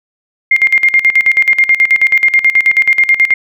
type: tone with tremolo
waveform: sine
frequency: 2117 Hz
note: C7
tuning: 20 cents sharp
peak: -4 dBFS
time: 0.51-3.34 s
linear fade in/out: 5 ms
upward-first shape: square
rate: 9.3 Hz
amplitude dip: 80%
effects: none